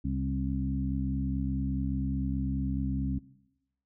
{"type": "harmonic tone with a mistuned harmonic", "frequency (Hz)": 67, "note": "C2", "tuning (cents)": 42, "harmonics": [1, 2, 3, 4], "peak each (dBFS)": [-33, -34, -35, -34], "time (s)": [0.04, 3.19], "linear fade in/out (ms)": 10, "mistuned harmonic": 3, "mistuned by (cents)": -19, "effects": ["noise-tail reverb RT60 0.9 s tail -19 dB re dry"]}